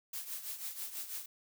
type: noise with tremolo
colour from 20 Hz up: blue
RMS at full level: -39 dBFS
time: 0.13-1.26 s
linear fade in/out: 5 ms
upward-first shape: triangle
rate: 6.1 Hz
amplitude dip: 75%
effects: none